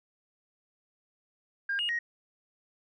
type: tone with pitch steps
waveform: sine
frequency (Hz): 1607 / 2861 / 1881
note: G6 / F7 / A#6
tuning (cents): +43 / +41 / +15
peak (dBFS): -27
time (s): 1.69-1.99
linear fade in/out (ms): 5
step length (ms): 100
effects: tanh soft clip ceiling -23 dBFS